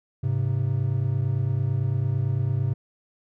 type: tone pair together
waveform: triangle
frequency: 103.83 / 132.77 Hz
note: G#2 / C3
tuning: 0 / +26 cents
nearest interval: major third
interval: 426 cents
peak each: -23 / -22 dBFS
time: 0.23-2.74 s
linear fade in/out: 10 ms
effects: none